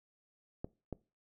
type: clicks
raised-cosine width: 2 ms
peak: -25 dBFS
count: 2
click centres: 0.645 / 0.927 s
effects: noise-tail reverb RT60 0.3 s tail -22 dB re dry